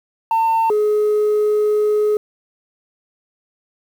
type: tone pair in turn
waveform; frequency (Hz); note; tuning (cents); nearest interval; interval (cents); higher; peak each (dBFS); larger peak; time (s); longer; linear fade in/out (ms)
sine; 902 / 421.9; A5 / G#4; +43 / +27; octave + minor second; 1316; first; -11; neither; 0.31-0.7 / 0.7-2.17; second; 2
effects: tanh soft clip ceiling -12 dBFS + 7-bit